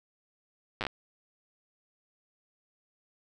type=slowing click train; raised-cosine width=0.3 ms; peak=-16 dBFS; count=6; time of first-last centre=0.81-0.867 s; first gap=8 ms; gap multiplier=1.18; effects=none